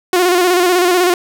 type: tone with vibrato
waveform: sawtooth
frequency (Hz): 358.5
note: F4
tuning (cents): +45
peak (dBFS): -6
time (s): 0.13-1.14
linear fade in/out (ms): 2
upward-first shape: square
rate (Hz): 16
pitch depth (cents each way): 45
effects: none